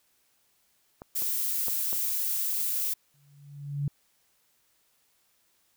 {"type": "clicks", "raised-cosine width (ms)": 1, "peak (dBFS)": [-27, -29, -25, -25], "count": 4, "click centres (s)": [1.019, 1.222, 1.683, 1.929]}
{"type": "noise", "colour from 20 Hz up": "violet", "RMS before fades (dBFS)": -29, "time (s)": [1.15, 2.94], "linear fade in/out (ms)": 10}
{"type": "tone with exponential growth", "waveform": "sine", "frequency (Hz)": 142.9, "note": "D3", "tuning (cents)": -47, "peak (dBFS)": -24, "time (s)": [3.14, 3.88], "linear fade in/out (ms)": 2, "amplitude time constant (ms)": 160}
{"effects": ["white hiss -69 dBFS RMS until 5.76 s"]}